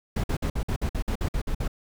brown noise bursts, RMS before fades -26 dBFS, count 12, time 0.16-1.679 s, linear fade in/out 5 ms, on 78 ms, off 53 ms, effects none

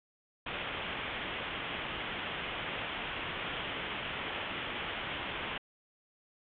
white low-pass noise, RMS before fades -38 dBFS, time 0.46-5.58 s, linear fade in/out 5 ms, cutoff 3400 Hz, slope 96 dB/octave, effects MP3 96 kbps

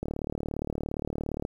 click train, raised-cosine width 2 ms, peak -18 dBFS, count 54, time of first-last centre 0.03-1.451 s, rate 37.3 Hz, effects 9-bit

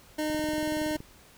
25% pulse tone, 306.4 Hz, D#4, 27 cents flat, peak -24 dBFS, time 0.18-0.97 s, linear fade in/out 10 ms
click train, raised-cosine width 3 ms, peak -28 dBFS, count 16, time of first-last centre 0.3-1.004 s, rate 21.3 Hz
effects pink hiss -55 dBFS RMS until 1.37 s

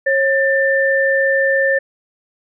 sine tone pair together, 543.1 / 1783 Hz, C#5 / A6, -36 / +22 cents, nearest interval octave + major sixth, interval 2058 cents, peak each -15 dBFS, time 0.06-1.79 s, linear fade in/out 10 ms, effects none

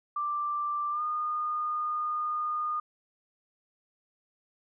sine tone with pitch glide, 1178 to 1222.4 Hz, D6 to D#6, +5 to -31 cents, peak -28 dBFS, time 0.16-2.8 s, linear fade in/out 5 ms, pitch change +64 cents, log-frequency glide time 0.91-1.02 s, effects none

